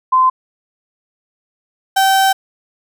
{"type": "tone pair in turn", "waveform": ["sine", "35% pulse"], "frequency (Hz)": [1032, 773.1], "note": ["C6", "G5"], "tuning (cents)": [-24, -24], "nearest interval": "perfect fourth", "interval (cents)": 500, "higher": "first", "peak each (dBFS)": [-8, -8], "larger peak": "neither", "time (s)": [[0.12, 0.3], [1.96, 2.33]], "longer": "second", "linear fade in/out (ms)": 10, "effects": []}